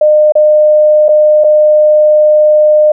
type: tone with dropouts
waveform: sine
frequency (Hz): 607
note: D#5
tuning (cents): -43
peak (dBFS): -3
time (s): 0.01-2.92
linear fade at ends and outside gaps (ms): 5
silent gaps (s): 0.322-0.353 / 1.084-1.089 / 1.439-1.443
effects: none